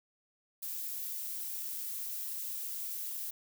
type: noise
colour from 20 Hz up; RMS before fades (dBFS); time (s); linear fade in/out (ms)
violet; -39; 0.62-3.31; 10
effects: none